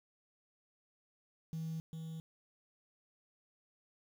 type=tone with echo; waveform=triangle; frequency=161.3 Hz; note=E3; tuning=37 cents flat; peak=-34 dBFS; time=1.53-1.8 s; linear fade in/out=0 ms; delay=400 ms; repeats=1; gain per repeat=-5 dB; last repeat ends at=2.2 s; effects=tanh soft clip ceiling -34 dBFS + 10-bit